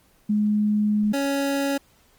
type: tone pair in turn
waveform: sine / 25% pulse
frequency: 210 / 278.3 Hz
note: G#3 / C#4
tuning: +19 / +7 cents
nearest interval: perfect fourth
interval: 488 cents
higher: second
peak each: -18 dBFS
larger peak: neither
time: 0.29-1.13 / 1.13-1.78 s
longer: first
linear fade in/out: 10 ms
effects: pink hiss -59 dBFS RMS until 2.18 s + Opus 24 kbps